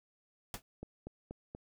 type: noise with exponential decay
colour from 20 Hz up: pink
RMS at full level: -36 dBFS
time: 0.54-0.62 s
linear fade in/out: 1 ms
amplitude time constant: 17 ms
type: click train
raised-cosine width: 2 ms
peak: -30 dBFS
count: 4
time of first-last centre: 0.83-1.549 s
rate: 4.17 Hz
effects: none